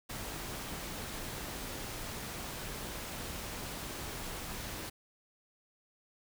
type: noise with amplitude modulation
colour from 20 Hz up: pink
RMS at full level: -40 dBFS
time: 0.09-4.9 s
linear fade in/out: 10 ms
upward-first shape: sine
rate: 230 Hz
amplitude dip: 30%
effects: none